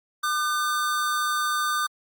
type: tone pair together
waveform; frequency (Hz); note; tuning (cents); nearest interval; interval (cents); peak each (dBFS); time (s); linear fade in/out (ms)
square; 1204 / 1517; D6 / F#6; +43 / +43; major third; 400; -25 / -29; 0.23-1.87; 10
effects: Opus 48 kbps